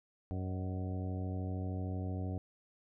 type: harmonic tone with a mistuned harmonic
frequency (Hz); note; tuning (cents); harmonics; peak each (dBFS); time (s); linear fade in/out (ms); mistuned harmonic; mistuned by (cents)
93; F#2; +9; 1 / 2 / 3 / 4 / 5 / 6 / 7 / 8; -36 / -43 / -44 / -51 / -51 / -55 / -52 / -52; 0.31-2.38; 0; 7; -61
effects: none